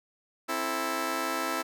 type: chord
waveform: 10% pulse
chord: A minor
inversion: first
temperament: just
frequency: 264 / 330 / 440 Hz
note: C4 / E4 / A4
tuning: +16 / +2 / 0 cents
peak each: -26 / -24 / -29 dBFS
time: 0.48-1.63 s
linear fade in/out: 20 ms
effects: none